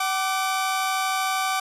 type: tone pair together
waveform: sawtooth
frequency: 758.9 / 1174.7 Hz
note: F#5 / D6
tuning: +44 / 0 cents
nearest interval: minor sixth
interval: 756 cents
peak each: -21 / -22 dBFS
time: 0-1.6 s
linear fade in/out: 5 ms
effects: resampled to 32000 Hz